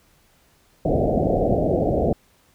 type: low-pass noise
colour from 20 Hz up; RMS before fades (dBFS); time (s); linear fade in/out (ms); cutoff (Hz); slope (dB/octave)
white; -20; 0.85-2.13; 2; 720; 96
effects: pink hiss -59 dBFS RMS until 2.54 s